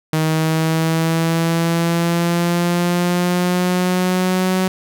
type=linear sweep; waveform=sawtooth; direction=up; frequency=157.1 to 186.9 Hz; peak=-11 dBFS; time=0.13-4.68 s; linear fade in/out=2 ms; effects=none